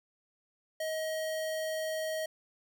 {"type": "tone", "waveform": "square", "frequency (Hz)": 632, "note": "D#5", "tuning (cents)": 27, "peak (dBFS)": -33, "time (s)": [0.8, 2.26], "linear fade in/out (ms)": 5, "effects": []}